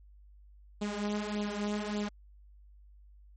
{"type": "tone with flanger", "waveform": "sawtooth", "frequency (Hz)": 207.7, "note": "G#3", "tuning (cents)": 0, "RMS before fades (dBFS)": -34, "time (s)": [0.81, 2.09], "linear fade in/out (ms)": 10, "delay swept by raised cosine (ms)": [0.25, 5.15], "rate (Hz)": 1.7, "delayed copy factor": 0.65, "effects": ["added 50 Hz sine -53 dBFS peak until 3.36 s", "MP3 32 kbps"]}